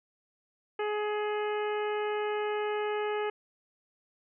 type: harmonic tone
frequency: 420.3 Hz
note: G#4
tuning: 21 cents sharp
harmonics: 1 / 2 / 3 / 4 / 5 / 6 / 7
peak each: -30 / -36 / -40 / -42 / -44 / -46 / -47 dBFS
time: 0.79-3.3 s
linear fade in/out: 5 ms
effects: none